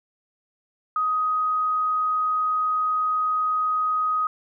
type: tone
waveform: sine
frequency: 1254 Hz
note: D#6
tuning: 13 cents sharp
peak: -20 dBFS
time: 0.96-4.27 s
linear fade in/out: 2 ms
effects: none